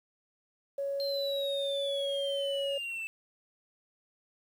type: tone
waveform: sine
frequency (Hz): 557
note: C#5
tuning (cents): +8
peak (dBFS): -30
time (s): 0.78-2.78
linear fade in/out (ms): 5
type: exponential sweep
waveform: triangle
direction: down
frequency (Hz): 4186 to 2637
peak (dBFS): -33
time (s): 1-3.07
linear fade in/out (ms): 0
effects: tanh soft clip ceiling -22 dBFS + 10-bit